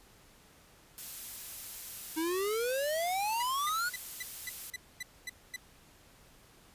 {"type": "noise", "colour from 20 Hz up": "blue", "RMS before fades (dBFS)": -42, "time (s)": [0.98, 4.7], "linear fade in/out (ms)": 0}
{"type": "exponential sweep", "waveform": "square", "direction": "up", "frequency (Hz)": [311.1, 1489], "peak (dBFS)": -31, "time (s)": [2.16, 3.9], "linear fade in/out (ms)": 20}
{"type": "tone bursts", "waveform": "sawtooth", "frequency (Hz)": 1995, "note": "B6", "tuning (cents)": 17, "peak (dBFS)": -33, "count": 9, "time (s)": [3.4, 5.563], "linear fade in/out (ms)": 5, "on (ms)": 27, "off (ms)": 240}
{"effects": ["pink hiss -60 dBFS RMS until 6.74 s", "resampled to 32000 Hz"]}